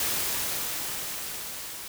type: noise with level ramp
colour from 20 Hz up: white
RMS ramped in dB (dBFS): -27 to -39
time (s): 0-1.88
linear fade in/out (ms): 2
effects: none